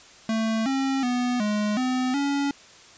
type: tone with pitch steps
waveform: square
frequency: 222.4 / 269.4 / 246.6 / 209.6 / 254.9 / 281.8 Hz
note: A3 / C#4 / B3 / G#3 / C4 / C#4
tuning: +19 / -49 / -2 / +16 / -45 / +29 cents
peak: -23 dBFS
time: 0.29-2.51 s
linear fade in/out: 2 ms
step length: 370 ms
effects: white hiss -49 dBFS RMS until 2.97 s + resampled to 16000 Hz